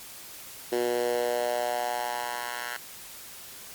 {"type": "tone with high-pass filter sweep", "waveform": "10% pulse", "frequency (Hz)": 121, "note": "B2", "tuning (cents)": -35, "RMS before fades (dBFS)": -29, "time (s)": [0.72, 2.77], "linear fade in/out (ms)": 5, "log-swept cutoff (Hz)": [370, 1300], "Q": 3.2, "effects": ["white hiss -44 dBFS RMS until 3.74 s", "MP3 96 kbps"]}